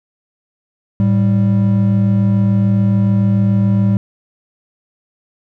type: tone pair together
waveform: triangle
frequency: 109.05 / 196 Hz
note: A2 / G3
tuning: -15 / 0 cents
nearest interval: minor seventh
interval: 1015 cents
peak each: -11 dBFS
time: 1-3.97 s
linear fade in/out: 0 ms
effects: none